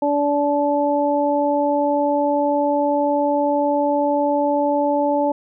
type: harmonic tone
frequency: 289.1 Hz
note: D4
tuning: 27 cents flat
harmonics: 1 / 2 / 3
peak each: -21 / -19 / -21 dBFS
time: 0.02-5.32 s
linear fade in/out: 5 ms
effects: none